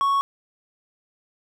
triangle tone, 1108.7 Hz, C#6, in tune, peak -16 dBFS, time 0.01-0.21 s, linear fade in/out 0 ms, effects none

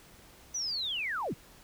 sine linear sweep, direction down, 6060 to 76 Hz, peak -31 dBFS, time 0.54-1.34 s, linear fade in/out 10 ms, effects pink hiss -56 dBFS RMS until 1.63 s

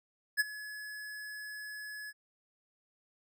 square tone with ADSR envelope, 1700 Hz, G#6, 40 cents sharp, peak -24 dBFS, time 0.37-2.13 s, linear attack 32 ms, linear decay 24 ms, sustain -18 dB, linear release 41 ms, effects none

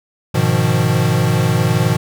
square chord, F half-diminished seventh, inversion first, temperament equal, 103.83 / 123.47 / 155.56 / 174.61 Hz, Ab2 / Cb3 / Eb3 / F3, 0 / 0 / 0 / 0 cents, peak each -20 / -17 / -19 / -21 dBFS, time 0.34-1.97 s, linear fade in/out 10 ms, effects none

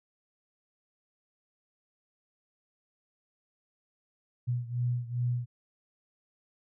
sine beating tone pair, 121.2 / 123.7 Hz, B2 / B2, -32 / +3 cents, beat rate 2.5 Hz, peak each -30 / -33 dBFS, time 4.47-5.46 s, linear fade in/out 20 ms, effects none

